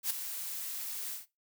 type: noise with ADSR envelope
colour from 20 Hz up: blue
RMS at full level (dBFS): -29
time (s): 0.03-1.26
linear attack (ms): 75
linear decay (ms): 4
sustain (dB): -10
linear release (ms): 140
effects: noise-tail reverb RT60 0.2 s tail -17 dB re dry